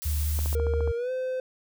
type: noise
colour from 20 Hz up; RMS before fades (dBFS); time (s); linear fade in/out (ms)
blue; -36; 0.02-0.55; 0
type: tone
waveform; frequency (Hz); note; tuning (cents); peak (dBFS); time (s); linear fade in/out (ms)
sine; 75; D2; +37; -24; 0.05-0.92; 10
type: click train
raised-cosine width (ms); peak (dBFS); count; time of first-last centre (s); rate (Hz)
1; -23; 8; 0.39-0.876; 14.4
type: tone with pitch glide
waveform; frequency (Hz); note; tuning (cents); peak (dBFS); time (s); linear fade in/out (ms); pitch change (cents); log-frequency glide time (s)
triangle; 466.2 to 514.3; A#4 to C5; 0 to -30; -25; 0.55-1.4; 2; +170; 0.95-1.11
effects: none